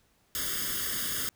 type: noise with comb filter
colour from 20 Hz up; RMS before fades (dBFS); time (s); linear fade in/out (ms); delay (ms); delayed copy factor
white; -32; 0.35-1.29; 0; 0.6; +0.95
effects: pink hiss -68 dBFS RMS until 1.35 s